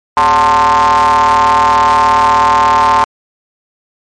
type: ring-modulated tone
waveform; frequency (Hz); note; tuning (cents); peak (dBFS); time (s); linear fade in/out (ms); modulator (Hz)
square; 79.3; D#2; +33; -4; 0.17-3.04; 0; 971
effects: low-pass 7000 Hz 12 dB/octave + MP3 48 kbps